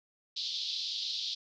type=band-pass noise; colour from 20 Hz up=pink; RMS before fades=-36 dBFS; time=0.36-1.35 s; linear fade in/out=10 ms; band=3400 to 4900 Hz; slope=48 dB/octave; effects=none